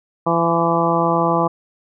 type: harmonic tone with a mistuned harmonic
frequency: 168.3 Hz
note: E3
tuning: 36 cents sharp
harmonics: 1 / 2 / 3 / 4 / 5 / 6 / 7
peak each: -22 / -22 / -22 / -22 / -22 / -22 / -22 dBFS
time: 0.26-1.48 s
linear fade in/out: 10 ms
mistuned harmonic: 7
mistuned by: -26 cents
effects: none